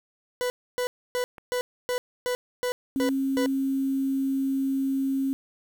40% pulse tone bursts, 495.3 Hz, B4, 5 cents sharp, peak -24 dBFS, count 9, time 0.41-3.46 s, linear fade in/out 0 ms, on 90 ms, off 280 ms
click, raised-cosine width 0.5 ms, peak -28 dBFS, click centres 1.382 s
sine tone, 270 Hz, C#4, 45 cents flat, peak -23 dBFS, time 2.96-5.33 s, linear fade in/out 0 ms
effects 8-bit

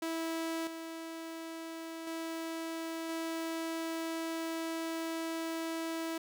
sawtooth tone with level steps, 327.1 Hz, E4, 13 cents flat, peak -30 / -37 / -33 / -31 dBFS, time 0.02-6.18 s, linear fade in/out 5 ms, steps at 0.67 / 2.07 / 3.09 s, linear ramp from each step 2 ms, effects none

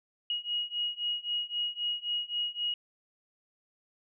sine beating tone pair, 2890 / 2893.8 Hz, F#7 / F#7, -41 / -39 cents, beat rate 3.8 Hz, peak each -34 / -33 dBFS, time 0.3-2.74 s, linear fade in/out 2 ms, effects none

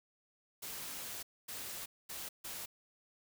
white noise bursts at uneven times, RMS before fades -44 dBFS, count 4, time 0.62-1.23 / 1.48-1.86 / 2.09-2.29 / 2.44-2.66 s, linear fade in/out 10 ms, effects none

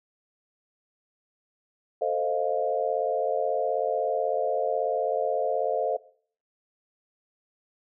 sine chord, F dominant seventh, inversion first, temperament equal with one note detuned, 444.9 / 523.3 / 622.3 / 698.5 Hz, A4 / C5 / Eb5 / F5, +19 / 0 / 0 / 0 cents, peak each -29 dBFS, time 2.01-5.97 s, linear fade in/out 10 ms, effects noise-tail reverb RT60 0.5 s tail -19 dB re dry

